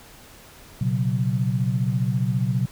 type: tone cluster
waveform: sine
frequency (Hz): 121 / 135.8 / 185.2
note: B2 / C#3 / F#3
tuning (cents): -35 / -35 / +2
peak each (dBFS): -23 / -24 / -26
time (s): 0.81-2.66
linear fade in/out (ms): 5
effects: pink hiss -47 dBFS RMS until 2.71 s